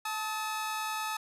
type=tone pair together; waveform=sawtooth; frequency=873.3 / 1275 Hz; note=A5 / D#6; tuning=-13 / +42 cents; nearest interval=perfect fifth; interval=655 cents; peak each=-31 / -32 dBFS; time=0.05-1.17 s; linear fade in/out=5 ms; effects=resampled to 32000 Hz